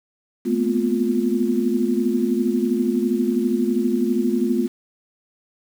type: tone cluster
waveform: sine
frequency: 217 / 239.9 / 252.2 / 351.8 Hz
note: A3 / A#3 / B3 / F4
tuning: -24 / +50 / +36 / +13 cents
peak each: -23 dBFS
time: 0.45-4.68 s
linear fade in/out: 20 ms
effects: 7-bit